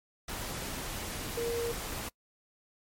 sine tone in noise, 468.6 Hz, A#4, 9 cents sharp, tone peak -30 dBFS, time 1.37-1.72 s, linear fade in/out 5 ms, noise pink, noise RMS -38 dBFS, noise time 0.28-2.09 s, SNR +5 dB, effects noise-tail reverb RT60 0.1 s tail -24 dB re dry + MP3 64 kbps

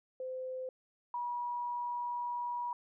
sine tone pair in turn, 515 / 965.8 Hz, C5 / B5, -28 / -39 cents, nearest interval major seventh, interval 1089 cents, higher second, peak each -37 / -34 dBFS, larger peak second, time 0.2-0.69 / 1.14-2.73 s, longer second, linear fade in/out 2 ms, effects none

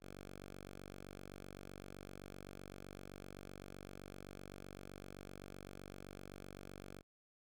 5% pulse tone, 47.8 Hz, G1, 43 cents flat, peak -39 dBFS, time 0-7.03 s, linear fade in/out 50 ms, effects none

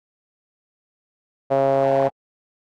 sawtooth tone with band-pass filter, 136.1 Hz, C#3, 31 cents flat, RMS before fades -18 dBFS, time 1.5-2.09 s, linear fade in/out 20 ms, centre 610 Hz, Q 5.9, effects AAC 32 kbps

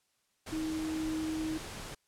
sine tone in noise, 315.3 Hz, D#4, 23 cents sharp, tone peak -32 dBFS, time 0.52-1.58 s, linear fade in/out 10 ms, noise pink, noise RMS -43 dBFS, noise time 0.46-1.95 s, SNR +8 dB, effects white hiss -75 dBFS RMS until 2.07 s + low-pass 10000 Hz 12 dB/octave

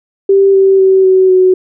sine tone with pitch steps, 392 / 386.6 / 381.3 / 376 / 370.9 Hz, G4 / G4 / G4 / F#4 / F#4, 0 / -24 / -48 / +28 / +4 cents, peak -4 dBFS, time 0.29-1.54 s, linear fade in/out 5 ms, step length 250 ms, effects none

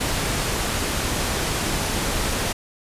pink low-pass noise, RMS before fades -24 dBFS, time 0-2.53 s, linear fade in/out 10 ms, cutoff 12000 Hz, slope 24 dB/octave, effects resampled to 32000 Hz

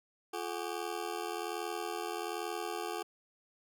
20% pulse ring-modulated tone, 390 Hz, G4, 9 cents flat, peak -28 dBFS, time 0.33-3.03 s, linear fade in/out 10 ms, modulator 40.6 Hz, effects none

